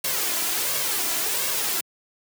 white noise with flanger, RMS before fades -25 dBFS, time 0.04-1.81 s, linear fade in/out 5 ms, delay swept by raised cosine 1.8 to 3 ms, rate 1.4 Hz, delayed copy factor +0.55, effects high-pass 150 Hz 12 dB/octave

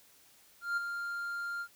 triangle tone with ADSR envelope, 1396.9 Hz, F6, in tune, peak -26 dBFS, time 0.61-1.68 s, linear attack 160 ms, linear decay 16 ms, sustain -7 dB, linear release 69 ms, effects white hiss -62 dBFS RMS until 1.75 s

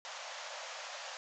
pink band-pass noise, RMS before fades -45 dBFS, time 0.05-1.17 s, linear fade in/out 0 ms, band 520 to 7200 Hz, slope 96 dB/octave, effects none

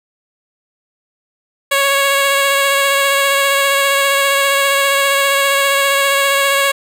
10% pulse tone with vibrato, 554.4 Hz, C#5, in tune, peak -3 dBFS, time 1.71-6.72 s, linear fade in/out 10 ms, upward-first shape sine, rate 15 Hz, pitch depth 15 cents each way, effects none

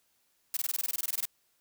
blue noise bursts, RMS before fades -31 dBFS, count 15, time 0.54-1.254 s, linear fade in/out 2 ms, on 28 ms, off 21 ms, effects white hiss -72 dBFS RMS until 1.6 s

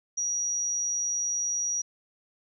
sine tone, 5770 Hz, F#8, 44 cents flat, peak -26 dBFS, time 0.17-1.82 s, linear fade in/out 10 ms, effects none

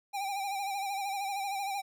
square tone with vibrato, 792 Hz, G5, 18 cents sharp, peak -33 dBFS, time 0.13-1.82 s, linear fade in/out 20 ms, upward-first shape sine, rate 13 Hz, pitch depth 54 cents each way, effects none

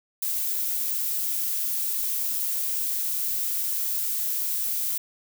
violet noise, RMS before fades -27 dBFS, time 0.22-4.98 s, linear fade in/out 5 ms, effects none

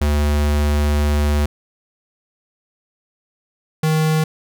square tone pair in turn, 73.7 / 156.8 Hz, D2 / D#3, +7 / +14 cents, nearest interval octave + minor second, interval 1307 cents, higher second, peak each -15 dBFS, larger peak neither, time 0.01-1.46 / 3.83-4.24 s, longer first, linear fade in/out 5 ms, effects none

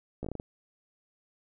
slowing click train, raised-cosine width 2 ms, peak -23 dBFS, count 7, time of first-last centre 0.23-0.399 s, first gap 15 ms, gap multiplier 1.25, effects none

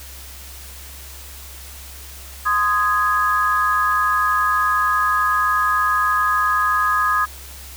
sine chord, Ab major, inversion first, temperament equal with one note detuned, 1033.3 / 1244.5 / 1661.2 Hz, C6 / Eb6 / Ab6, -22 / 0 / 0 cents, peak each -23 / -17 / -21 dBFS, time 2.45-7.26 s, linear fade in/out 20 ms, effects added 67 Hz sine -38 dBFS peak until 7.76 s + white hiss -39 dBFS RMS until 7.76 s

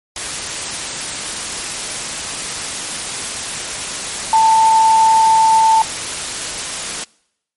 sine tone in noise, 888 Hz, A5, 16 cents sharp, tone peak -8 dBFS, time 4.33-5.82 s, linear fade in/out 2 ms, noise white, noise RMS -23 dBFS, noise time 0.16-7.04 s, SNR +12 dB, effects noise-tail reverb RT60 0.8 s tail -25 dB re dry + MP3 48 kbps

